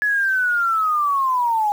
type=linear sweep; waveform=sine; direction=down; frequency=1704 to 816 Hz; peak=-16 dBFS; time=0.02-1.72 s; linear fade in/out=0 ms; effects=7-bit